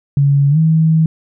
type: tone with pitch glide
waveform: sine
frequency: 140.9 to 159.99 Hz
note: C#3 to D#3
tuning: +29 to +49 cents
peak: -8 dBFS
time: 0.17-1.06 s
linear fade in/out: 2 ms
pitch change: +220 cents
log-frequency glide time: 0.5-0.58 s
effects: none